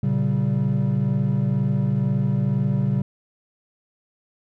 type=chord; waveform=triangle; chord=G diminished; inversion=first; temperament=equal with one note detuned; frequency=116.54 / 138.59 / 193.19 Hz; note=Bb2 / Db3 / G3; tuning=0 / 0 / -25 cents; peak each=-22 / -19 / -21 dBFS; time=0.03-3.02 s; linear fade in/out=5 ms; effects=tanh soft clip ceiling -10 dBFS